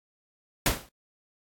pink noise with exponential decay, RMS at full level -19 dBFS, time 0.66-0.89 s, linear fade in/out 2 ms, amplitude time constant 48 ms, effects AAC 64 kbps

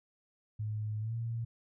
sine tone with pitch glide, 107.1 to 115.45 Hz, A2 to A#2, -46 to -16 cents, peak -33 dBFS, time 0.59-1.45 s, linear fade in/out 10 ms, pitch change +130 cents, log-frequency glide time 1-1.14 s, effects none

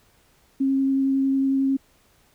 sine tone with vibrato, 270 Hz, C#4, 45 cents flat, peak -18 dBFS, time 0.6-1.77 s, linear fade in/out 10 ms, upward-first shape sine, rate 11 Hz, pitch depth 8 cents each way, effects pink hiss -60 dBFS RMS until 2.34 s

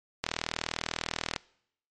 click train, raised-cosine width 0.2 ms, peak -11 dBFS, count 46, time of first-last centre 0.24-1.362 s, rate 40.1 Hz, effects noise-tail reverb RT60 0.7 s tail -23 dB re dry + MP3 48 kbps

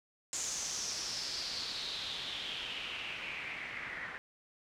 white noise with low-pass filter sweep, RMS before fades -40 dBFS, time 0.33-4.18 s, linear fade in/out 0 ms, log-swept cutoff 7000 to 1800 Hz, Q 5, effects none

